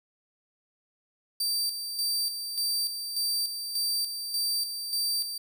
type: tone with tremolo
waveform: sawtooth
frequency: 4661 Hz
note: D8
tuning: 14 cents flat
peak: -23 dBFS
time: 1.4-5.38 s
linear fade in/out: 5 ms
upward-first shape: square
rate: 1.7 Hz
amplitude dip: 55%
effects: none